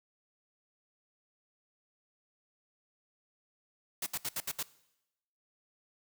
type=noise bursts; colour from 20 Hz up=white; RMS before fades=-35 dBFS; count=6; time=4.02-4.629 s; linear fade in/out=5 ms; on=44 ms; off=69 ms; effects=noise-tail reverb RT60 0.9 s tail -20 dB re dry